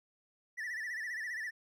triangle tone with vibrato, 1851 Hz, A#6, 13 cents flat, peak -35 dBFS, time 0.57-1.51 s, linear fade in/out 20 ms, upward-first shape sine, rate 15 Hz, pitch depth 120 cents each way, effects none

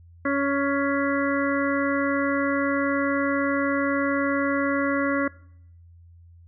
harmonic tone with a mistuned harmonic, 279.2 Hz, C#4, 13 cents sharp, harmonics 1 / 2 / 4 / 5 / 6 / 7, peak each -24 / -27 / -30 / -31 / -32 / -32 dBFS, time 0.25-5.28 s, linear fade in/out 5 ms, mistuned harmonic 7, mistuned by +21 cents, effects noise-tail reverb RT60 0.7 s tail -21 dB re dry + added 85 Hz sine -47 dBFS peak until 6.47 s

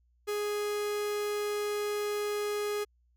45% pulse tone, 415.3 Hz, G#4, in tune, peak -30 dBFS, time 0.27-2.85 s, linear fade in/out 20 ms, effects added 60 Hz sine -65 dBFS peak until 3.16 s

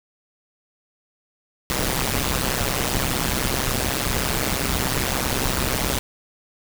pink noise with amplitude modulation, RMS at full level -19 dBFS, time 1.7-5.99 s, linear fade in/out 0 ms, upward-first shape sine, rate 131 Hz, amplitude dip 95%, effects none

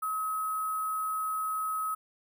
sine tone with sample-and-hold, 1279 Hz, D#6, 47 cents sharp, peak -29 dBFS, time 0.02-1.95 s, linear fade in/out 10 ms, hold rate 11025 Hz, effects none

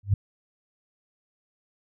sine tone with exponential growth, 99.9 Hz, G2, 33 cents sharp, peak -13 dBFS, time 0.03-0.14 s, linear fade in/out 5 ms, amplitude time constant 22 ms, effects none

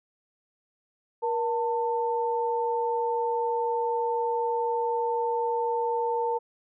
sine tone pair together, 473.6 / 894 Hz, A#4 / A5, +27 / +27 cents, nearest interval major seventh, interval 1100 cents, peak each -27 dBFS, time 1.22-6.39 s, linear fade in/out 20 ms, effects none

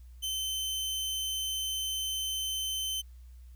sawtooth tone, 3075 Hz, G7, 34 cents flat, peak -28 dBFS, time 0.22-3.02 s, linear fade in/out 20 ms, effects added 61 Hz sine -47 dBFS peak until 3.55 s + white hiss -70 dBFS RMS until 3.55 s

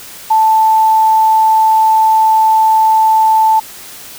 sine tone, 880 Hz, A5, in tune, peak -6 dBFS, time 0.3-3.6 s, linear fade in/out 10 ms, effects white hiss -32 dBFS RMS until 4.18 s

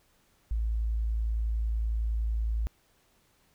sine tone, 55.4 Hz, A1, 13 cents sharp, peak -26 dBFS, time 0.51-2.67 s, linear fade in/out 0 ms, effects pink hiss -67 dBFS RMS until 3.54 s

